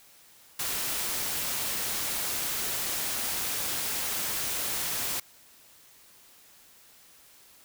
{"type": "noise", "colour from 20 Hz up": "white", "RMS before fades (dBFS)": -31, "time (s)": [0.59, 5.2], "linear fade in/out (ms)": 5, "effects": ["white hiss -56 dBFS RMS until 7.64 s"]}